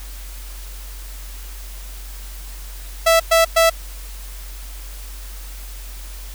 sawtooth tone bursts, 659.3 Hz, E5, in tune, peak -7 dBFS, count 3, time 3.06-3.7 s, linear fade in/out 10 ms, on 140 ms, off 110 ms, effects added 46 Hz sine -31 dBFS peak until 6.34 s + white hiss -40 dBFS RMS until 6.34 s

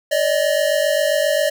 square tone pair together, 575 / 622.5 Hz, D5 / D#5, -37 / +1 cents, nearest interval minor second, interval 138 cents, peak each -19 dBFS, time 0.11-1.5 s, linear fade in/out 10 ms, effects none

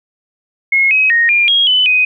sine tone with pitch steps, 2165 / 2542 / 1863 / 2401 / 3275 / 3011 / 2503 Hz, C#7 / D#7 / A#6 / D7 / G#7 / F#7 / D#7, -41 / +36 / -2 / +38 / -25 / +30 / +10 cents, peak -8 dBFS, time 0.72-2.05 s, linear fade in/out 5 ms, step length 190 ms, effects none

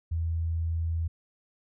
sine tone, 82.41 Hz, E2, in tune, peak -26 dBFS, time 0.11-1.08 s, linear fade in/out 10 ms, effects none

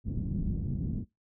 white low-pass noise, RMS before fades -32 dBFS, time 0.04-1.05 s, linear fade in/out 50 ms, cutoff 210 Hz, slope 24 dB/octave, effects noise-tail reverb RT60 0.2 s tail -23 dB re dry

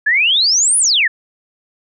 sine exponential two-way sweep, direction up then down, 1661.2 to 10190 to 1661.2 Hz, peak -10 dBFS, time 0.06-1.08 s, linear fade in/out 10 ms, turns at 0.78 s, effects none

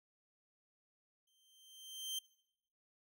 sawtooth tone with exponential growth, 3136 Hz, G7, in tune, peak -34 dBFS, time 1.27-2.19 s, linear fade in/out 5 ms, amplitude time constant 200 ms, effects noise-tail reverb RT60 0.8 s tail -22 dB re dry

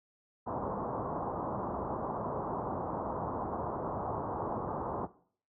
white low-pass noise, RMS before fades -36 dBFS, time 0.46-5.07 s, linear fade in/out 20 ms, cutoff 1100 Hz, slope 48 dB/octave, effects noise-tail reverb RT60 0.5 s tail -17 dB re dry + high-pass 60 Hz 12 dB/octave

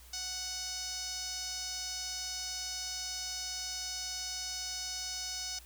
sawtooth tone with band-pass filter, 740 Hz, F#5, in tune, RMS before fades -39 dBFS, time 0.13-5.59 s, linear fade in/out 5 ms, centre 5500 Hz, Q 3.7, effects added 60 Hz sine -54 dBFS peak until 5.65 s + white hiss -57 dBFS RMS until 5.65 s

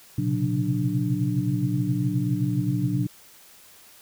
sine tone cluster, 117.9 / 129.5 / 137 / 182.5 / 296 Hz, A#2 / C3 / C#3 / F#3 / D4, +20 / -17 / -20 / -24 / +14 cents, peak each -28 dBFS, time 0.18-3.07 s, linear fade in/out 5 ms, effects white hiss -51 dBFS RMS until 4.01 s

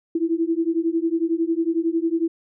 sine beating tone pair, 325.3 / 336.3 Hz, E4 / E4, -23 / +35 cents, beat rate 11 Hz, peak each -22 dBFS, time 0.15-2.28 s, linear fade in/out 5 ms, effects none

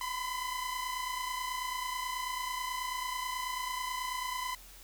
sawtooth tone pair together, 996.8 / 1026 Hz, B5 / C6, +16 / -34 cents, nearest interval unison, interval 50 cents, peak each -33 / -34 dBFS, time 0.01-4.55 s, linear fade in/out 2 ms, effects added 41 Hz sine -54 dBFS peak until 4.83 s + white hiss -54 dBFS RMS until 4.83 s

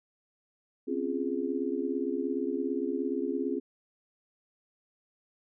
sine chord, Db major seventh, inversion third, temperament just, 259.9 / 277.2 / 346.5 / 415.8 Hz, C4 / Db4 / F4 / Ab4, -11 / 0 / -14 / +2 cents, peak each -34 dBFS, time 0.87-3.6 s, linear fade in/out 20 ms, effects none

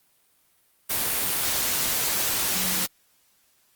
sine tone in noise, 185 Hz, F#3, in tune, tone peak -35 dBFS, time 2.54-2.85 s, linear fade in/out 20 ms, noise white, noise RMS -25 dBFS, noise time 0.89-2.87 s, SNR -13 dB, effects white hiss -64 dBFS RMS until 3.75 s + Opus 32 kbps

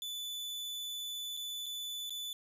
40% pulse tone with dropouts, 3486 Hz, A7, 17 cents flat, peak -37 dBFS, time 0.02-2.33 s, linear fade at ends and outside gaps 1 ms, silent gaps 1.368-1.372 / 1.66-1.664 / 2.096-2.105 s, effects none

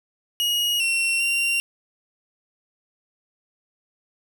40% pulse tone with pitch steps, 2886 / 2724 / 2762 Hz, F#7 / F7 / F7, -44 / -44 / -20 cents, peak -19 dBFS, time 0.4-1.6 s, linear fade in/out 0 ms, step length 400 ms, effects none

